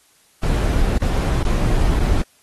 brown noise with dropouts, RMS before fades -17 dBFS, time 0.43-2.22 s, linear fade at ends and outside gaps 2 ms, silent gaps 0.978-1.018 / 1.43-1.45 / 1.993-2.004 s, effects white hiss -56 dBFS RMS until 2.42 s + AAC 32 kbps

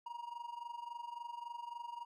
triangle tone with amplitude modulation, 948 Hz, A#5, 29 cents sharp, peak -38 dBFS, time 0.06-2.05 s, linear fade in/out 5 ms, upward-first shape sine, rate 23.6 Hz, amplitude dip 80%, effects none

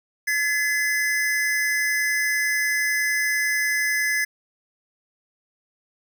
square tone pair together, 1705 / 2036 Hz, G#6 / C7, +45 / -48 cents, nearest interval minor third, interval 307 cents, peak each -24 dBFS, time 0.27-4.25 s, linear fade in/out 10 ms, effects none

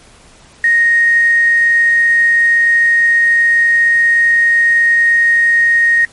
sine tone with quantisation, 1864 Hz, A#6, 1 cent flat, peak -7 dBFS, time 0.64-6.05 s, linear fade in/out 2 ms, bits 5, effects pink hiss -43 dBFS RMS until 6.12 s + MP3 48 kbps

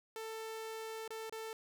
sawtooth tone with dropouts, 443.9 Hz, A4, 15 cents sharp, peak -38 dBFS, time 0.16-1.53 s, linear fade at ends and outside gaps 1 ms, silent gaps 1.078-1.105 / 1.296-1.324 s, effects none

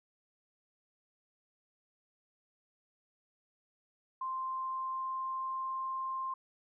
sine tone with pitch glide, 1046 to 1053.9 Hz, C6 to C6, -1 to +12 cents, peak -34 dBFS, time 4.21-6.34 s, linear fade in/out 5 ms, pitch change +13 cents, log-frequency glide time 4.35-5.88 s, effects none

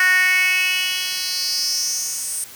10% pulse tone with high-pass filter sweep, 368.3 Hz, F#4, 8 cents flat, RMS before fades -20 dBFS, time 0-2.44 s, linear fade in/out 2 ms, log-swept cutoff 1700 to 8600 Hz, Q 4.9, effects white hiss -40 dBFS RMS until 2.55 s

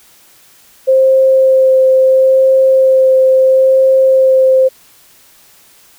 sine tone with vibrato, 526 Hz, C5, 9 cents sharp, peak -5 dBFS, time 0.87-4.69 s, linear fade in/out 20 ms, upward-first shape sine, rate 0.74 Hz, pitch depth 9 cents each way, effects white hiss -45 dBFS RMS until 5.98 s

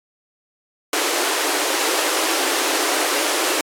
pink high-pass noise, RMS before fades -20 dBFS, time 0.93-3.61 s, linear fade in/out 2 ms, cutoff 290 Hz, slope 96 dB/octave, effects low-pass 12000 Hz 12 dB/octave + AAC 64 kbps

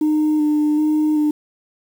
sine tone with vibrato, 303.3 Hz, D#4, 44 cents flat, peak -12 dBFS, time 0.01-1.31 s, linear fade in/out 5 ms, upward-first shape square, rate 1.3 Hz, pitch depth 16 cents each way, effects tanh soft clip ceiling -12 dBFS + 7-bit

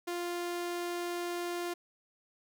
sawtooth tone, 349.2 Hz, F4, in tune, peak -30 dBFS, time 0.07-1.74 s, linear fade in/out 10 ms, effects none

